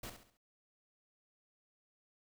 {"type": "noise with echo", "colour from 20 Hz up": "pink", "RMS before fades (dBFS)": -45, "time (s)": [0.03, 0.1], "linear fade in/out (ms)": 5, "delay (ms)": 68, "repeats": 4, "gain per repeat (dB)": -8, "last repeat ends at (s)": 0.372, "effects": []}